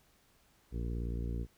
harmonic tone, 58.27 Hz, A#1, in tune, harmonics 1 / 2 / 3 / 4 / 5 / 6 / 7 / 8, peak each -35 / -41 / -45 / -47 / -49 / -51 / -52 / -53 dBFS, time 0.71-1.47 s, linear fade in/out 50 ms, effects pink hiss -68 dBFS RMS until 1.57 s

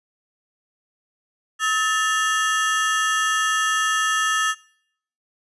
35% pulse ring-modulated tone, 1524 Hz, G6, 49 cents flat, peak -14 dBFS, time 1.59-4.55 s, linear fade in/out 50 ms, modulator 239 Hz, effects noise-tail reverb RT60 0.7 s tail -23 dB re dry + resampled to 24000 Hz

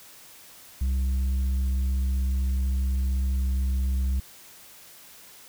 triangle tone with tanh clipping, 65.41 Hz, C2, in tune, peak -23 dBFS, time 0.81-4.2 s, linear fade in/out 5 ms, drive 9 dB, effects white hiss -49 dBFS RMS until 5.48 s

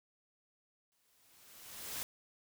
white noise with exponential growth, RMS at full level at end -39 dBFS, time 0.92-2.03 s, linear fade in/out 0 ms, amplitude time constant 240 ms, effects none

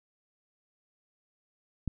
click, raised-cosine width 5 ms, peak -19 dBFS, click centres 1.877 s, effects none

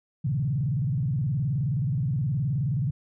sine tone with vibrato, 134.3 Hz, C3, 46 cents sharp, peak -23 dBFS, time 0.24-2.91 s, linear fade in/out 10 ms, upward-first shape square, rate 19 Hz, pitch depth 240 cents each way, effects none

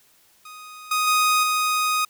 sawtooth tone with level steps, 1247 Hz, D#6, 3 cents sharp, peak -35 / -16 / -13 / -16 dBFS, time 0.45-2.05 s, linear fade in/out 5 ms, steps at 0.91 / 1.07 / 1.43 s, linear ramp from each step 5 ms, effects white hiss -58 dBFS RMS until 2.09 s

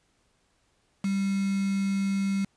sine tone with quantisation, 196 Hz, G3, in tune, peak -24 dBFS, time 1.04-2.45 s, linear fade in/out 5 ms, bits 6, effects pink hiss -69 dBFS RMS until 2.56 s + resampled to 22050 Hz

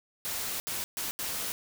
white noise bursts at uneven times, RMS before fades -34 dBFS, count 4, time 0.25-0.6 / 0.67-0.84 / 0.97-1.11 / 1.19-1.52 s, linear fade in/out 0 ms, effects none

